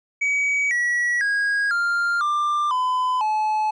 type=tone with pitch steps; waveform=triangle; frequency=2269 / 1930.2 / 1641.9 / 1396.7 / 1188.2 / 1010.7 / 859.8 Hz; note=C#7 / B6 / G#6 / F6 / D6 / B5 / A5; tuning=+40 / -40 / -20 / 0 / +20 / +40 / -40 cents; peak=-17 dBFS; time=0.21-3.71 s; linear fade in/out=10 ms; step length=500 ms; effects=resampled to 22050 Hz